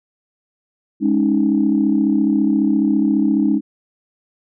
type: chord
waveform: sine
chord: Ab suspended fourth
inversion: none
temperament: just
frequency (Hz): 207.7 / 276.9 / 311.5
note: Ab3 / Db4 / Eb4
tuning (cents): 0 / -2 / +2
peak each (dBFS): -17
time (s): 1-3.61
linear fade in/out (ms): 50
effects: tanh soft clip ceiling -4 dBFS